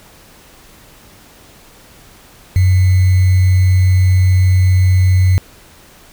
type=tone with sample-and-hold; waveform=sine; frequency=92.5 Hz; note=F#2; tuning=in tune; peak=-7 dBFS; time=2.56-5.38 s; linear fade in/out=0 ms; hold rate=2100 Hz; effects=pink hiss -43 dBFS RMS until 6.12 s